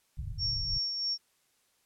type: low-pass noise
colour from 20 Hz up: pink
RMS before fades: -37 dBFS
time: 0.17-0.79 s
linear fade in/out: 20 ms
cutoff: 140 Hz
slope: 48 dB/octave
type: tone with tremolo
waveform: sine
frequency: 5500 Hz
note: F8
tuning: 27 cents flat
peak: -28 dBFS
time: 0.38-1.18 s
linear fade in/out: 50 ms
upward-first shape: sine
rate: 3.1 Hz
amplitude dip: 40%
effects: white hiss -71 dBFS RMS until 1.85 s + low-pass 12000 Hz 12 dB/octave